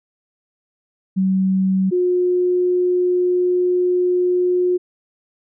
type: tone pair in turn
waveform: sine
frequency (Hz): 189.7 / 359.9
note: F#3 / F#4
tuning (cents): +43 / -48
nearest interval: major seventh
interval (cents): 1109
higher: second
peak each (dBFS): -14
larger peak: neither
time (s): 1.16-1.91 / 1.91-4.78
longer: second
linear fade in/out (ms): 20
effects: none